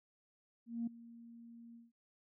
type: tone with ADSR envelope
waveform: sine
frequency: 233.1 Hz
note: A#3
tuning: in tune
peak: -33 dBFS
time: 0.66-1.92 s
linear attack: 210 ms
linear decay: 7 ms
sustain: -19 dB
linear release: 170 ms
effects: tanh soft clip ceiling -30 dBFS